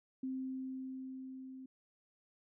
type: tone with level ramp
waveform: sine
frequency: 261.6 Hz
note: C4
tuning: in tune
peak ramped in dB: -36 to -47 dBFS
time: 0.23-1.66 s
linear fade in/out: 5 ms
effects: none